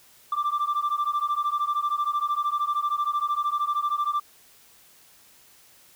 sine beating tone pair, 1173 / 1186 Hz, D6 / D6, -2 / +17 cents, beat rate 13 Hz, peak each -24 dBFS, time 0.32-4.2 s, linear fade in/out 5 ms, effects tanh soft clip ceiling -20 dBFS + white hiss -55 dBFS RMS until 5.95 s

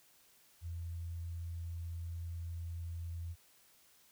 sine tone, 84.5 Hz, E2, 43 cents sharp, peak -39 dBFS, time 0.61-3.36 s, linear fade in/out 50 ms, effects white hiss -66 dBFS RMS until 4.11 s

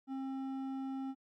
triangle tone with hard clipping, 267.3 Hz, C4, 37 cents sharp, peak -39 dBFS, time 0.07-1.15 s, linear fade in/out 50 ms, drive 12 dB, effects Opus 48 kbps

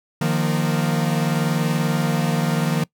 45% pulse chord, Eb suspended second, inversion none, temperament equal with one note detuned, 153.95 / 174.61 / 233.1 Hz, Eb3 / F3 / Bb3, -18 / 0 / 0 cents, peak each -21 / -23 / -25 dBFS, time 0.21-2.84 s, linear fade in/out 5 ms, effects noise-tail reverb RT60 0.1 s tail -22 dB re dry

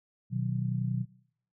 sine chord, B major, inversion none, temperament just, 123.47 / 154.34 / 185.21 Hz, B2 / D#3 / F#3, 0 / -14 / +2 cents, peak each -30 / -35 / -33 dBFS, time 0.3-1.06 s, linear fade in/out 50 ms, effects noise-tail reverb RT60 0.7 s tail -23 dB re dry

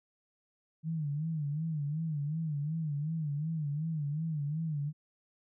sine tone with vibrato, 153 Hz, D#3, 29 cents flat, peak -31 dBFS, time 0.83-4.93 s, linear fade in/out 50 ms, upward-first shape sine, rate 2.7 Hz, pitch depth 120 cents each way, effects none

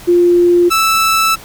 sine / sawtooth tone pair in turn, 350 / 1317.2 Hz, F4 / E6, +4 / -2 cents, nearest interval octave + major seventh, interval 2294 cents, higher second, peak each -6 dBFS, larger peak neither, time 0.07-0.7 / 0.7-1.36 s, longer second, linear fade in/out 20 ms, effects pink hiss -35 dBFS RMS until 1.44 s

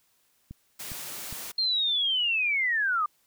click train, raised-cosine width 5 ms, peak -28 dBFS, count 3, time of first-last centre 0.51-1.326 s, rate 2.45 Hz
white high-pass noise, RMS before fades -38 dBFS, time 0.79-1.52 s, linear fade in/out 10 ms, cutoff 120 Hz, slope 12 dB/octave
sine linear sweep, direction down, 4243 to 1177 Hz, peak -23 dBFS, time 1.58-3.06 s, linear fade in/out 5 ms
effects white hiss -68 dBFS RMS until 3.26 s

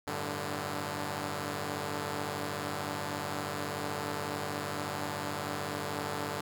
5% pulse chord, G suspended second, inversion none, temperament equal with one note detuned, 96.48 / 110 / 146.83 Hz, G2 / A2 / D3, -27 / 0 / 0 cents, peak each -27 / -31 / -25 dBFS, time 0.07-6.41 s, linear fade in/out 5 ms, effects none

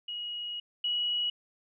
sine tone pair in turn, 2898 / 2918 Hz, F#7 / F#7, -37 / -25 cents, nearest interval unison, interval 12 cents, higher second, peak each -34 / -27 dBFS, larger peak second, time 0.08-0.6 / 0.84-1.3 s, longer first, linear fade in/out 5 ms, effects none

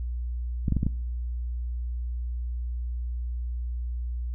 clicks, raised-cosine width 5 ms, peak -12 dBFS, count 5, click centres 0.682 / 0.723 / 0.767 / 0.831 / 0.866 s, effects noise-tail reverb RT60 1.0 s tail -25 dB re dry + added 60 Hz sine -28 dBFS peak until 4.34 s

